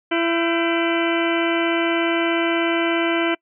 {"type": "harmonic tone with a mistuned harmonic", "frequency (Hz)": 335.4, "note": "E4", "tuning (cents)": 30, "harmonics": [1, 2, 3, 4, 5, 6, 7, 8, 9], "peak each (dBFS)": [-20, -25, -30, -30, -28, -30, -28, -35, -30], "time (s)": [0.11, 3.35], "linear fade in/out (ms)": 10, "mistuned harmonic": 5, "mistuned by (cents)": -120, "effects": ["noise-tail reverb RT60 0.1 s tail -26 dB re dry"]}